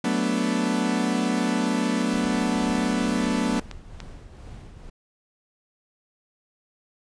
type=chord; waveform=40% pulse; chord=B minor seventh; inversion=second; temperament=equal; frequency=185 / 220 / 246.9 / 293.7 Hz; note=F#3 / A3 / B3 / D4; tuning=0 / 0 / 0 / 0 cents; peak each=-28 / -26 / -25 / -28 dBFS; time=0.04-3.6 s; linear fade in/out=5 ms
type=clicks; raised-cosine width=0.2 ms; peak=-19 dBFS; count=3; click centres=2.016 / 3.713 / 4.003 s
type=noise with tremolo; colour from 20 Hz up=brown; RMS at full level=-39 dBFS; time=2.13-4.9 s; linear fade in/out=5 ms; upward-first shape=triangle; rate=2.2 Hz; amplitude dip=50%
effects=resampled to 22050 Hz